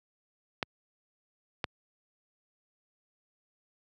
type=clicks; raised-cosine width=0.3 ms; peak=-13 dBFS; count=2; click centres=0.628 / 1.642 s; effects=high-pass 80 Hz 12 dB/octave